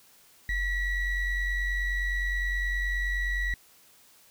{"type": "ring-modulated tone", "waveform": "triangle", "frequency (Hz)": 987.8, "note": "B5", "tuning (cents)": 0, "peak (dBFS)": -21, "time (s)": [0.49, 3.54], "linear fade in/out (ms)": 2, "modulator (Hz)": 943, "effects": ["white hiss -58 dBFS RMS until 4.3 s"]}